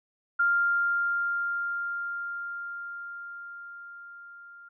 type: tone with level ramp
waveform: sine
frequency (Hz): 1396.9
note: F6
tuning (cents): 0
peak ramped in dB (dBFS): -20 to -46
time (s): 0.39-4.69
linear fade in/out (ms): 10
effects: none